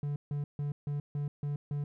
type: tone bursts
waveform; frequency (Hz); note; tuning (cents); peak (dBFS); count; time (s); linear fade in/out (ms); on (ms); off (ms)
triangle; 144.8; D3; -24; -29; 7; 0.03-1.84; 2; 130; 150
effects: none